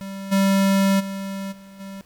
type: tone with level steps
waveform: square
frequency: 195.1 Hz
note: G3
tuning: 8 cents flat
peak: -31 / -16 / -28 / -42 / -34 dBFS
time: 0.01-2.01 s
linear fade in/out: 0 ms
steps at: 0.31 / 0.99 / 1.51 / 1.79 s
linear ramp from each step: 20 ms
effects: pink hiss -57 dBFS RMS until 2.05 s